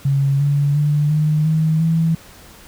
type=tone with pitch steps; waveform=sine; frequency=138.4 / 143.03 / 147.82 / 152.77 / 157.88 / 163.17 Hz; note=C#3 / D3 / D3 / D#3 / D#3 / E3; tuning=-2 / -45 / +12 / -31 / +26 / -17 cents; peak=-13 dBFS; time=0.05-2.15 s; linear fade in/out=5 ms; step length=350 ms; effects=pink hiss -43 dBFS RMS until 2.67 s